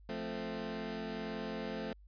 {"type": "chord", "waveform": "20% pulse", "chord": "F major", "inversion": "none", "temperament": "equal", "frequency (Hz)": [174.61, 220, 261.6], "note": ["F3", "A3", "C4"], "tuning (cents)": [0, 0, 0], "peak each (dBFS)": [-40, -35, -40], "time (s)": [0.09, 1.93], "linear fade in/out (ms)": 2, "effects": ["added 50 Hz sine -55 dBFS peak until 2.07 s", "resampled to 11025 Hz"]}